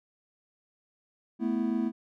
triangle chord, A suspended second, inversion none, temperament equal, 220 / 246.9 / 329.6 Hz, A3 / B3 / E4, 0 / 0 / 0 cents, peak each -28 / -28 / -30 dBFS, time 1.39-1.92 s, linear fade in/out 50 ms, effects none

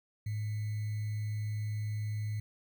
sine tone with sample-and-hold, 106.4 Hz, G#2, 42 cents sharp, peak -32 dBFS, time 0.26-2.4 s, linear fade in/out 5 ms, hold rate 2100 Hz, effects none

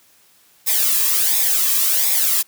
blue noise with flanger, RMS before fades -17 dBFS, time 0.66-2.43 s, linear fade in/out 20 ms, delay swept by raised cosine 0.67 to 1.42 ms, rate 1.4 Hz, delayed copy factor -0.65, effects white hiss -54 dBFS RMS until 2.47 s + high-pass 60 Hz 12 dB/octave

